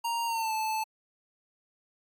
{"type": "tone with pitch glide", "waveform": "square", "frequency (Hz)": [932.3, 874.9], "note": ["A#5", "A5"], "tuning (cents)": [0, -10], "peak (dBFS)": -29, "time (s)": [0.04, 0.84], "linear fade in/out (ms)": 10, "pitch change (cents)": -110, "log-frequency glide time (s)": [0.26, 0.53], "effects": ["AAC 64 kbps"]}